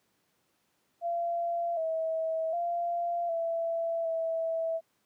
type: tone with pitch steps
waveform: sine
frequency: 685 / 646 / 690 / 666 / 655 Hz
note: F5 / E5 / F5 / E5 / E5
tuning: -34 / -35 / -21 / +18 / -11 cents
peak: -28 dBFS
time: 1.01-4.81 s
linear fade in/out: 50 ms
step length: 760 ms
effects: pink hiss -73 dBFS RMS until 5.05 s + high-pass 150 Hz 12 dB/octave